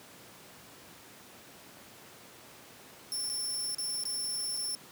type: tone with dropouts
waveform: 20% pulse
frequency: 5390 Hz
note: E8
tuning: 38 cents sharp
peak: -27 dBFS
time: 3.12-4.75 s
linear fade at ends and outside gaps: 0 ms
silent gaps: 3.292-3.298 / 3.747-3.784 / 4.036-4.054 / 4.568-4.572 s
effects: pink hiss -52 dBFS RMS until 4.91 s + high-pass 150 Hz 12 dB/octave